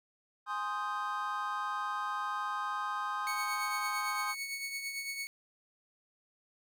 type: chord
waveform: triangle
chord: Ab major seventh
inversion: none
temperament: equal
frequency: 830.6 / 1046.5 / 1244.5 / 1568 Hz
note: Ab5 / C6 / Eb6 / G6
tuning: 0 / 0 / 0 / 0 cents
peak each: -39 / -36 / -35 / -40 dBFS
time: 0.46-4.35 s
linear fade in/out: 50 ms
type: tone with tremolo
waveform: sawtooth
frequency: 2217 Hz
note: C#7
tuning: in tune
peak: -31 dBFS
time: 3.27-5.27 s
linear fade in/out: 0 ms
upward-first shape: triangle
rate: 8.9 Hz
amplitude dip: 55%
effects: none